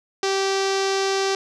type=tone with low-pass filter; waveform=sawtooth; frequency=388.8 Hz; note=G4; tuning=14 cents flat; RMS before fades=-22 dBFS; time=0.23-1.35 s; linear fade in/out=2 ms; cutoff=5600 Hz; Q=2.6; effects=none